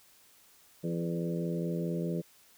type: harmonic tone with a mistuned harmonic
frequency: 84.8 Hz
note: E2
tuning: 50 cents sharp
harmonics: 2 / 3 / 4 / 5 / 6 / 7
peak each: -32 / -42 / -38 / -40 / -41 / -44 dBFS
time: 0.83-2.22 s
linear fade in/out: 20 ms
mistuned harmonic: 6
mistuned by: -26 cents
effects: white hiss -61 dBFS RMS until 2.57 s